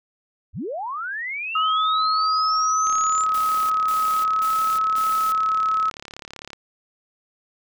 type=linear sweep; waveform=sine; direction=up; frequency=43.65 to 7330 Hz; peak=-26 dBFS; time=0.53-3.26 s; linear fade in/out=50 ms
type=tone with pitch glide; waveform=sine; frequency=1275 to 1289.8 Hz; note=D#6 to E6; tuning=+42 to -38 cents; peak=-18 dBFS; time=1.55-5.9 s; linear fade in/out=5 ms; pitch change=+20 cents; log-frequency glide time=4.14-4.54 s
type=click train; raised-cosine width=0.2 ms; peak=-19 dBFS; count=131; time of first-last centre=2.87-6.532 s; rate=35.5 Hz
type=noise bursts; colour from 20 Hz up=white; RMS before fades=-36 dBFS; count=4; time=3.34-5.32 s; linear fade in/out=2 ms; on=360 ms; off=180 ms
effects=none